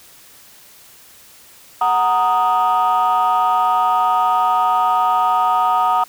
sine chord, D# minor, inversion first, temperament equal, 740 / 932.3 / 1244.5 Hz, F#5 / A#5 / D#6, 0 / 0 / 0 cents, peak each -16 dBFS, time 1.81-6.04 s, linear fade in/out 5 ms, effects tanh soft clip ceiling -8 dBFS + white hiss -45 dBFS RMS until 6.08 s

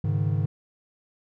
triangle chord, Ab suspended fourth, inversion none, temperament equal, 103.83 / 138.59 / 155.56 Hz, Ab2 / Db3 / Eb3, 0 / 0 / 0 cents, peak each -23 / -26 / -25 dBFS, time 0.04-0.46 s, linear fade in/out 5 ms, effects none

